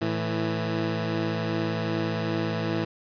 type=tone pair together; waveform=15% pulse; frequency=110.73 / 164.81 Hz; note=A2 / E3; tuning=+11 / 0 cents; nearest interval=perfect fifth; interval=689 cents; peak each=-22 / -22 dBFS; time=0.01-2.85 s; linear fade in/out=10 ms; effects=resampled to 11025 Hz + 9-bit